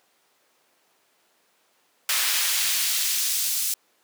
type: noise with high-pass filter sweep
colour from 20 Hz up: pink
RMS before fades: -24 dBFS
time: 2.09-3.74 s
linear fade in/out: 2 ms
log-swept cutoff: 1800 to 6000 Hz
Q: 0.71
effects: pink hiss -64 dBFS RMS until 4.03 s + high-pass 400 Hz 12 dB/octave